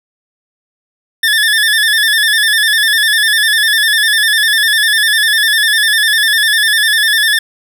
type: tone with vibrato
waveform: 25% pulse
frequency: 1748 Hz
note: A6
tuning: 12 cents flat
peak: -5 dBFS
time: 1.23-7.39 s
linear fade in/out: 5 ms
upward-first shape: square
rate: 10 Hz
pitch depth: 53 cents each way
effects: none